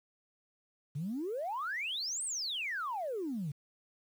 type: exponential two-way sweep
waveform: sine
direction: up then down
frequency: 134.2 to 8970 to 134.2 Hz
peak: -33 dBFS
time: 0.95-3.52 s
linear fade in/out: 10 ms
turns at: 2.24 s
effects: tanh soft clip ceiling -30 dBFS + 10-bit